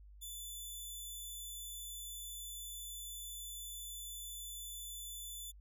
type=tone; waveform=10% pulse; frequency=3494 Hz; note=A7; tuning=13 cents flat; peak=-37 dBFS; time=0.21-5.52 s; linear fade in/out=20 ms; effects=added 50 Hz sine -54 dBFS peak until 5.6 s